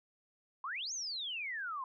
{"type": "exponential two-way sweep", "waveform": "sine", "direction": "up then down", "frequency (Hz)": [1006, 6645, 1006], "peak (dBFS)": -37, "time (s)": [0.64, 1.84], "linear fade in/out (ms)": 2, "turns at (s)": 0.93, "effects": []}